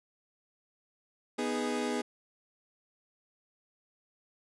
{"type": "chord", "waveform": "30% pulse", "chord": "G# minor", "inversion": "first", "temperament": "equal", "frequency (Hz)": [246.9, 311.1, 415.3], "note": ["B3", "D#4", "G#4"], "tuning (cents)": [0, 0, 0], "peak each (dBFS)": [-31, -35, -32], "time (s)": [1.38, 2.02], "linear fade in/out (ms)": 10, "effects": ["resampled to 24000 Hz"]}